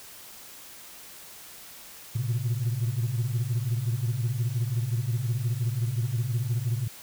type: tone cluster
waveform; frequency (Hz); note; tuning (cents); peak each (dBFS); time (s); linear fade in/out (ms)
sine; 113.5 / 119.2 / 132.5; A#2 / A#2 / C3; -46 / +39 / +22; -26 / -30 / -29; 2.15-6.88; 10
effects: tanh soft clip ceiling -20 dBFS + white hiss -46 dBFS RMS until 7.02 s